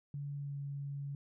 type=tone with pitch glide; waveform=sine; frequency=142.8 to 141 Hz; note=D3 to C#3; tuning=-48 to +30 cents; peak=-38 dBFS; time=0.14-1.15 s; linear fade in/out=2 ms; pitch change=-22 cents; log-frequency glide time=0.34-0.58 s; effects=none